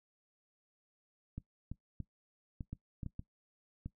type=clicks; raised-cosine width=5 ms; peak=-29 dBFS; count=9; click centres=1.38 / 1.716 / 2.003 / 2.608 / 2.73 / 3.032 / 3.063 / 3.194 / 3.86 s; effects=noise-tail reverb RT60 0.1 s tail -18 dB re dry